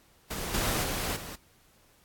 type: noise with level steps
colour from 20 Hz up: pink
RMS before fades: -35 / -29 / -32 / -41 dBFS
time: 0.3-1.36 s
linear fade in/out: 10 ms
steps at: 0.54 / 0.83 / 1.16 s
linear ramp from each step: 5 ms
effects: pink hiss -62 dBFS RMS until 2.04 s + AAC 64 kbps